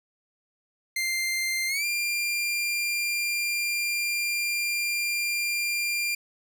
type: tone with pitch glide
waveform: sawtooth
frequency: 2093 to 2390 Hz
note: C7 to D7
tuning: 0 to +30 cents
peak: -22 dBFS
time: 0.96-6.15 s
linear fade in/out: 5 ms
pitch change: +230 cents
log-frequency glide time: 1.68-1.85 s
effects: none